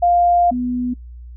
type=tone pair in turn; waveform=sine; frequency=700 / 247.5 Hz; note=F5 / B3; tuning=+4 / +4 cents; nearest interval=octave + tritone; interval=1800 cents; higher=first; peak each=-11 / -18 dBFS; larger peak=first; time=0.02-0.51 / 0.51-0.94 s; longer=first; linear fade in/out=10 ms; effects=noise-tail reverb RT60 0.1 s tail -18 dB re dry + added 60 Hz sine -33 dBFS peak until 1.36 s